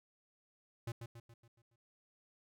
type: tone with echo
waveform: square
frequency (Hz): 116.54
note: A#2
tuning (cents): 0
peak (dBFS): -39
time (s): 0.87-0.92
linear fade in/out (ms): 5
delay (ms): 140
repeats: 6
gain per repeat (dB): -6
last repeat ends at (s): 1.76
effects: none